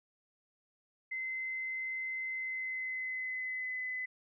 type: tone with pitch glide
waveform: sine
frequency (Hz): 2059 to 2017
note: C7 to B6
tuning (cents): -28 to +36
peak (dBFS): -35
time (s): 1.11-4.06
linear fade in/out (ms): 10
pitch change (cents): -36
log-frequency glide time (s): 2.3-3.83
effects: none